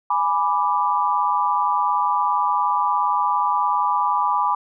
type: chord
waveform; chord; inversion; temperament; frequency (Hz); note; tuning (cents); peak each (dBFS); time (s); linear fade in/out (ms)
sine; G# diminished; none; equal; 830.6 / 987.8 / 1174.7; G#5 / B5 / D6; 0 / 0 / 0; -23 / -20 / -22; 0.1-4.55; 5
effects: none